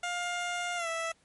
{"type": "tone with pitch glide", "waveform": "15% pulse", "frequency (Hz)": [706, 658.7], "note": ["F5", "E5"], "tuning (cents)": [19, -1], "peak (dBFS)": -25, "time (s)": [0.03, 1.12], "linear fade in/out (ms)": 5, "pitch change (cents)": -120, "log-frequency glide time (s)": [0.76, 0.88], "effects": ["pink hiss -67 dBFS RMS until 1.24 s", "MP3 48 kbps"]}